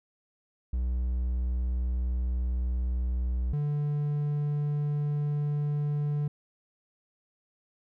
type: tone pair in turn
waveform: triangle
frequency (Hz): 61.74 / 146.84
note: B1 / D3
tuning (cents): 0 / 0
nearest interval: octave + minor third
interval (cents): 1500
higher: second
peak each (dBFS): -24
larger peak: neither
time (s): 0.73-3.53 / 3.53-6.28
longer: first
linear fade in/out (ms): 5
effects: none